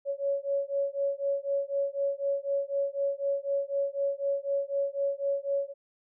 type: beating tone pair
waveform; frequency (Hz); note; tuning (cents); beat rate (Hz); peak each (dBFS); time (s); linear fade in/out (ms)
sine; 556 / 560; C#5 / C#5; +5 / +18; 4; -30; 0.05-5.74; 50
effects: none